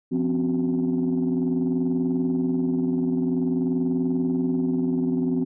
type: tone cluster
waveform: sine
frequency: 172.2 / 254.8 / 275.3 / 373.9 Hz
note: F3 / C4 / C#4 / F#4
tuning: -24 / -46 / -12 / +18 cents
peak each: -27 / -21 / -30 / -29 dBFS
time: 0.11-5.45 s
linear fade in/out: 20 ms
effects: tanh soft clip ceiling -15 dBFS